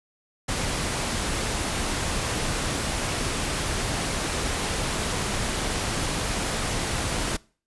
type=noise; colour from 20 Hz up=pink; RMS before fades=-27 dBFS; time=0.48-7.37 s; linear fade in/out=10 ms; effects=noise-tail reverb RT60 0.4 s tail -23 dB re dry + resampled to 24000 Hz